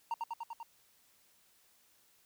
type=tone with echo; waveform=triangle; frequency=923 Hz; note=A#5; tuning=17 cents flat; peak=-30 dBFS; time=0.11-0.14 s; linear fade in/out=2 ms; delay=98 ms; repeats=5; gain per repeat=-2 dB; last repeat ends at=0.63 s; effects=white hiss -68 dBFS RMS until 2.25 s